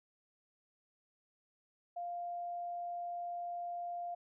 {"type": "tone", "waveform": "sine", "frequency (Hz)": 698.5, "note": "F5", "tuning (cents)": 0, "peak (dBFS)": -38, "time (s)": [1.96, 4.15], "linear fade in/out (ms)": 10, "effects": []}